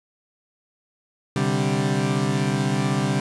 30% pulse chord, C suspended second, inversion none, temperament equal, 130.81 / 146.83 / 196 Hz, C3 / D3 / G3, 0 / 0 / 0 cents, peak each -22 dBFS, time 1.36-3.2 s, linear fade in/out 2 ms, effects resampled to 22050 Hz + 8-bit

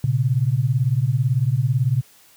sine beating tone pair, 117.9 / 135.9 Hz, A#2 / C#3, +20 / -34 cents, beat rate 18 Hz, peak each -19 dBFS, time 0.04-2.01 s, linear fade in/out 0 ms, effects white hiss -52 dBFS RMS until 2.36 s + high-pass 60 Hz 12 dB/octave

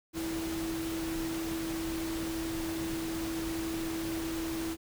sine tone in noise, 327.1 Hz, E4, 13 cents flat, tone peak -33 dBFS, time 0.13-4.77 s, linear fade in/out 50 ms, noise pink, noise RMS -40 dBFS, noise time 0.13-4.77 s, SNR +4 dB, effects none

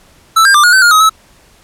square tone with pitch steps, 1320 / 1599 / 1187 / 1440 / 1532 / 1420 / 1265 / 1298 Hz, E6 / G6 / D6 / F#6 / G6 / F6 / D#6 / E6, +2 / +34 / +18 / -47 / -40 / +28 / +28 / -27 cents, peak -5 dBFS, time 0.36-1.096 s, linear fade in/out 10 ms, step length 92 ms, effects pink hiss -46 dBFS RMS until 1.63 s + low-pass 12000 Hz 12 dB/octave

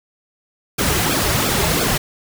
pink noise with flanger, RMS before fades -18 dBFS, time 0.78-1.98 s, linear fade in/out 10 ms, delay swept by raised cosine 1 to 4.1 ms, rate 2.9 Hz, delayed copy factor -0.8, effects none

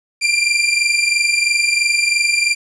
sawtooth tone pair together, 2367 / 2390 Hz, D7 / D7, +13 / +30 cents, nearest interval unison, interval 17 cents, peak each -13 dBFS, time 0.21-2.55 s, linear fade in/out 20 ms, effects resampled to 22050 Hz + 8-bit

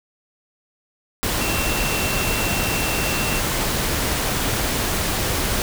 sine tone in noise, 2700 Hz, E7, 41 cents sharp, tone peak -27 dBFS, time 1.41-3.39 s, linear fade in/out 0 ms, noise pink, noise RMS -22 dBFS, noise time 1.23-5.62 s, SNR -8 dB, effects none

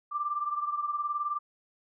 sine beating tone pair, 1178 / 1197 Hz, D6 / D6, +5 / +33 cents, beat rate 19 Hz, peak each -30 / -35 dBFS, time 0.11-1.39 s, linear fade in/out 20 ms, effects none

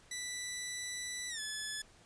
10% pulse tone with pitch glide, 1975.5 to 1719.8 Hz, B6 to A6, 0 to -40 cents, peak -29 dBFS, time 0.11-1.82 s, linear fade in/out 5 ms, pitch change -240 cents, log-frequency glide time 1.29-1.4 s, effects pink hiss -62 dBFS RMS until 2.05 s + resampled to 22050 Hz

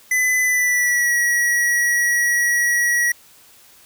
square tone with pitch glide, 2009 to 1918.3 Hz, B6 to A#6, +29 to +49 cents, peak -16 dBFS, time 0.11-3.12 s, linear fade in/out 5 ms, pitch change -80 cents, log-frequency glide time 0.42-1.14 s, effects white hiss -49 dBFS RMS until 3.85 s

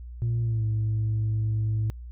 sine tone with pitch glide, 116.54 to 108.74 Hz, A#2 to A2, 0 to -20 cents, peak -21 dBFS, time 0.22-1.9 s, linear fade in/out 0 ms, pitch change -120 cents, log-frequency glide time 0.41-0.66 s, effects tanh soft clip ceiling -21 dBFS + added 60 Hz sine -37 dBFS peak until 2.11 s

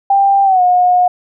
sine tone with pitch glide, 791 to 721.2 Hz, G5 to F#5, +15 to -45 cents, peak -7 dBFS, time 0.1-1.08 s, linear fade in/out 5 ms, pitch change -160 cents, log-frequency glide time 0.44-0.62 s, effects none

